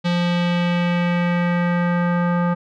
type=tone with low-pass filter sweep; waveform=square; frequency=174.61 Hz; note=F3; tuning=in tune; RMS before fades=-19 dBFS; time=0.04-2.55 s; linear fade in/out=20 ms; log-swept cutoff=3800 to 1300 Hz; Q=2; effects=none